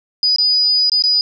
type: tone with dropouts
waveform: sine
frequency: 4948 Hz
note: D#8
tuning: 10 cents flat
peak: -11 dBFS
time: 0.23-1.21 s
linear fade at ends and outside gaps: 1 ms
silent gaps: 0.361-0.384 / 0.897-0.918 / 1.023-1.038 s
effects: none